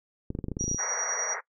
clicks, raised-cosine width 3 ms, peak -19 dBFS, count 12, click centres 0.304 / 0.351 / 0.389 / 0.442 / 0.484 / 0.517 / 0.569 / 0.61 / 0.641 / 0.68 / 0.714 / 0.746 s
sine tone with tremolo, 5760 Hz, F#8, 47 cents flat, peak -26 dBFS, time 0.59-1.35 s, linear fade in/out 20 ms, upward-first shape square, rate 10 Hz, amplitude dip 35%
white band-pass noise, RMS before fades -35 dBFS, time 0.78-1.41 s, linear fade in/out 20 ms, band 430 to 2100 Hz, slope 96 dB/octave
effects noise-tail reverb RT60 0.1 s tail -20 dB re dry

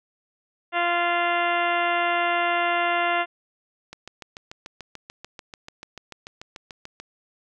harmonic tone, 346.8 Hz, F4, 12 cents flat, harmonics 1 / 2 / 3 / 4 / 5 / 6 / 7 / 8 / 9 / 10, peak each -32 / -24 / -29 / -28 / -31 / -29 / -40 / -31 / -41 / -40 dBFS, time 0.72-3.26 s, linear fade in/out 50 ms
click train, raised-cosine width 0.2 ms, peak -21 dBFS, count 22, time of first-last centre 3.93-7 s, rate 6.84 Hz
effects none

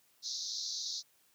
pink band-pass noise, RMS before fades -39 dBFS, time 0.22-1.03 s, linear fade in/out 50 ms, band 3800 to 6400 Hz, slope 96 dB/octave, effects white hiss -69 dBFS RMS until 1.34 s + high-pass 80 Hz 12 dB/octave

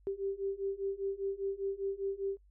sine beating tone pair, 390 / 395 Hz, G4 / G4, -9 / +13 cents, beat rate 5 Hz, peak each -37 / -36 dBFS, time 0.07-2.37 s, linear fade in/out 0 ms, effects noise-tail reverb RT60 0.1 s tail -23 dB re dry + added 49 Hz sine -60 dBFS peak until 2.5 s

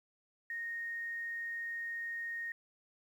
sine tone with quantisation, 1857 Hz, A#6, 7 cents flat, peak -37 dBFS, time 0.5-2.52 s, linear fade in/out 2 ms, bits 11, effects none

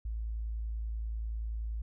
sine tone, 55.2 Hz, A1, 6 cents sharp, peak -33 dBFS, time 0.05-1.82 s, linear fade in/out 5 ms, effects none

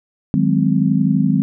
sine chord, Ab dominant seventh, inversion second, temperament just, 155.74 / 186.89 / 207.7 / 259.6 Hz, Eb3 / Gb3 / Ab3 / C4, +2 / +18 / 0 / -13 cents, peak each -18 dBFS, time 0.34-1.42 s, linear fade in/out 0 ms, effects none

